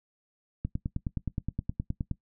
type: click train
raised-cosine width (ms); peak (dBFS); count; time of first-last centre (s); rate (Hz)
5; -18; 15; 0.65-2.113; 9.57
effects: noise-tail reverb RT60 0.1 s tail -18 dB re dry